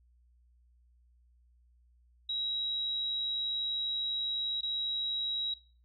sine tone with dropouts, 3853 Hz, B7, 44 cents flat, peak -31 dBFS, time 2.29-5.54 s, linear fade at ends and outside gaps 5 ms, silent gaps 4.61-4.63 s, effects noise-tail reverb RT60 0.4 s tail -17 dB re dry + added 60 Hz sine -62 dBFS peak until 5.84 s

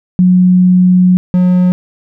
sine / triangle tone pair in turn, 182 / 180.85 Hz, F#3 / F#3, -28 / -39 cents, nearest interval unison, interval 11 cents, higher first, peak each -4 dBFS, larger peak neither, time 0.19-1.17 / 1.34-1.72 s, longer first, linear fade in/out 0 ms, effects none

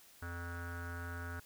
square tone with low-pass filter, 86.1 Hz, F2, 24 cents flat, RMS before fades -43 dBFS, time 0.22-1.4 s, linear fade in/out 5 ms, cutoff 1500 Hz, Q 9.8, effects white hiss -61 dBFS RMS until 1.45 s

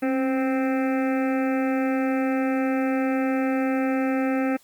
harmonic tone with a mistuned harmonic, 261.6 Hz, C4, in tune, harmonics 1 / 2 / 3 / 5 / 6 / 7 / 8 / 9 / 10, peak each -22 / -28 / -32 / -36 / -38 / -39 / -40 / -41 / -42 dBFS, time 0.02-4.57 s, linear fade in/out 10 ms, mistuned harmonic 1, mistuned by +40 cents, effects white hiss -57 dBFS RMS until 4.63 s + Opus 32 kbps

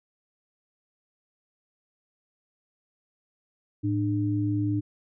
sine tone pair together, 108.51 / 299.9 Hz, A2 / D4, -24 / +36 cents, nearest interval octave + tritone, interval 1760 cents, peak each -26 dBFS, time 3.83-4.81 s, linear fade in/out 20 ms, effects none

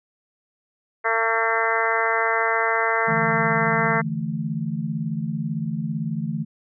harmonic tone, 226.2 Hz, A3, 48 cents sharp, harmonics 2 / 3 / 4 / 5 / 6 / 7 / 8 / 9, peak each -27 / -27 / -27 / -27 / -27 / -27 / -27 / -27 dBFS, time 1.04-4.02 s, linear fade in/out 20 ms
sine chord, D suspended second, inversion none, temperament equal, 146.83 / 164.81 / 220 Hz, D3 / E3 / A3, 0 / 0 / 0 cents, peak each -29 / -27 / -28 dBFS, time 3.07-6.45 s, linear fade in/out 20 ms
effects none

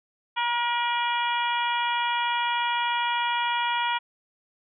harmonic tone with a mistuned harmonic, 476.7 Hz, A#4, 39 cents sharp, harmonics 2 / 3 / 4 / 5 / 6 / 7, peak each -25 / -32 / -34 / -33 / -34 / -34 dBFS, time 0.36-3.99 s, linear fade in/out 20 ms, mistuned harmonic 6, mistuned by +18 cents, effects none

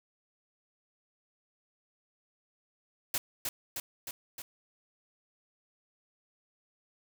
white noise with echo, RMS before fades -31 dBFS, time 3.14-3.18 s, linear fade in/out 2 ms, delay 310 ms, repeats 4, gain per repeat -3 dB, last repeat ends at 4.42 s, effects none

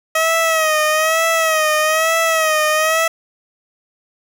15% pulse tone with vibrato, 635 Hz, D#5, 35 cents sharp, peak -7 dBFS, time 0.15-3.08 s, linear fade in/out 5 ms, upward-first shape sine, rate 1.1 Hz, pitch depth 61 cents each way, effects none

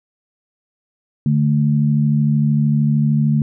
sine tone pair together, 146.83 / 220 Hz, D3 / A3, 0 / 0 cents, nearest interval perfect fifth, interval 700 cents, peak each -14 / -17 dBFS, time 1.26-3.42 s, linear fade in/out 2 ms, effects none

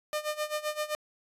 sawtooth tone with tremolo, 605 Hz, D#5, 49 cents flat, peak -24 dBFS, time 0.13-0.95 s, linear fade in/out 0 ms, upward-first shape sine, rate 7.7 Hz, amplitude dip 85%, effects resampled to 32000 Hz

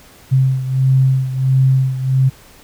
sine beating tone pair, 131.7 / 133.2 Hz, C3 / C3, +12 / +31 cents, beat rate 1.5 Hz, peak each -12 / -17 dBFS, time 0.31-2.3 s, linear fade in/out 20 ms, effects pink hiss -44 dBFS RMS until 2.63 s

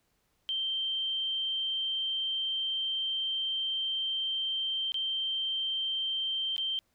sine tone with dropouts, 3136 Hz, G7, in tune, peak -29 dBFS, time 0.49-6.79 s, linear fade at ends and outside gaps 0 ms, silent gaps 4.92-4.943 / 6.564-6.58 s, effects pink hiss -74 dBFS RMS until 6.94 s

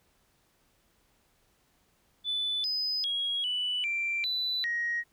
sine tone with pitch steps, 3491 / 5020 / 3302 / 2971 / 2355 / 3983 / 1885 Hz, A7 / D#8 / G#7 / F#7 / D7 / B7 / A#6, -14 / +15 / -11 / +6 / +4 / +14 / +19 cents, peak -27 dBFS, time 2.24-5.04 s, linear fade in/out 50 ms, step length 400 ms, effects tanh soft clip ceiling -23 dBFS + pink hiss -69 dBFS RMS until 5.12 s

